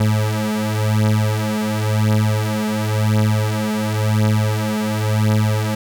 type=beating tone pair; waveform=30% pulse; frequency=106.8 / 107.74 Hz; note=G#2 / A2; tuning=+49 / -36 cents; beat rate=0.94 Hz; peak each=-16 dBFS; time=0-5.75 s; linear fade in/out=5 ms; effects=none